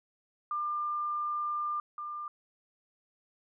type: tone pair in turn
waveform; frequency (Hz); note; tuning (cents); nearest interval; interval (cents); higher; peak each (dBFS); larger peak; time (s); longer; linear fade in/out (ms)
sine; 1197 / 1197; D6 / D6; +33 / +33; unison; 0; neither; -30 / -36; first; 0.51-1.8 / 1.98-2.28; first; 2
effects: none